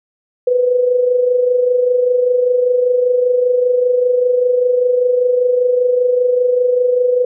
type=tone with amplitude modulation; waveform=sine; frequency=496.5 Hz; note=B4; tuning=9 cents sharp; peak=-8 dBFS; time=0.47-7.25 s; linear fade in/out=5 ms; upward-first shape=sine; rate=25.1 Hz; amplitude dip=55%; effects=none